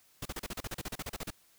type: noise bursts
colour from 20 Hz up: pink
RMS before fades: -38 dBFS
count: 16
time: 0.22-1.305 s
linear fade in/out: 5 ms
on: 35 ms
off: 35 ms
effects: white hiss -65 dBFS RMS until 1.58 s